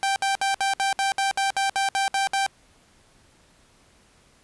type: tone bursts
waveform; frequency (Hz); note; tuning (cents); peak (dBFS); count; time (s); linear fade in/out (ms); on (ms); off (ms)
sawtooth; 784; G5; 0; -17; 13; 0.03-2.464; 0; 130; 62
effects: pink hiss -58 dBFS RMS until 4.43 s + resampled to 24000 Hz